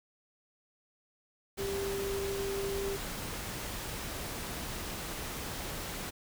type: tone in noise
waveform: sine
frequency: 394.5 Hz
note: G4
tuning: 11 cents sharp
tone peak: -33 dBFS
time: 1.58-2.97 s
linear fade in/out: 20 ms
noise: pink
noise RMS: -39 dBFS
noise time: 1.57-6.11 s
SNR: +3 dB
effects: none